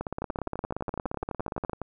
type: two click trains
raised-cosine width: 1 ms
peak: -18 / -17 dBFS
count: 20 / 30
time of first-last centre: 0.22-1.817 / 0.01-1.696 s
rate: 11.9 / 17.2 Hz
effects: none